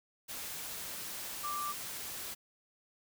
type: tone in noise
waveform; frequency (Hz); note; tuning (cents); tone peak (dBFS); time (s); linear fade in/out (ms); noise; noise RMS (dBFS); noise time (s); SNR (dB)
sine; 1178; D6; +5; -35; 1.43-1.73; 20; white; -42; 0.28-2.35; +4
effects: none